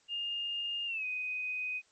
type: tone with pitch glide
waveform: sine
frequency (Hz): 2823 to 2501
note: F7 to D#7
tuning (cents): +18 to +8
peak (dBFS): -33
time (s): 0.08-1.82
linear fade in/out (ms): 50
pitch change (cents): -210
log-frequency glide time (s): 0.86-1.05
effects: white hiss -68 dBFS RMS until 1.91 s + MP3 32 kbps